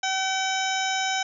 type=harmonic tone; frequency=763 Hz; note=G5; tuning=47 cents flat; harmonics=1 / 2 / 3 / 4 / 5 / 7 / 8 / 9; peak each=-27 / -30 / -32 / -33 / -34 / -35 / -36 / -37 dBFS; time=0.03-1.23 s; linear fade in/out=5 ms; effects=none